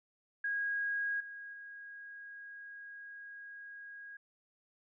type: tone with level steps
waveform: sine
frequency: 1641 Hz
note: G#6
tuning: 21 cents flat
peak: -32 / -44 / -46 dBFS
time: 0.44-4.17 s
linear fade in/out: 5 ms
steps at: 1.2 / 1.53 s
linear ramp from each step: 5 ms
effects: none